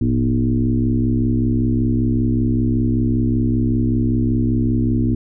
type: tone with frequency modulation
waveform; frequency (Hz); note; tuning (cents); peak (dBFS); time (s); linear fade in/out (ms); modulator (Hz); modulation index
sine; 174.61; F3; 0; -14; 0.01-5.15; 5; 65.2; 2.1
effects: none